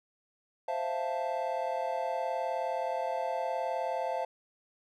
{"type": "chord", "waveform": "triangle", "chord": "F major seventh", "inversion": "second", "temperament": "equal", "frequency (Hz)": [523.3, 659.3, 698.5, 880], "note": ["C5", "E5", "F5", "A5"], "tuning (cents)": [0, 0, 0, 0], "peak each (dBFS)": -34, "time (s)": [0.68, 4.25], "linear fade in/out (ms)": 5, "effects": []}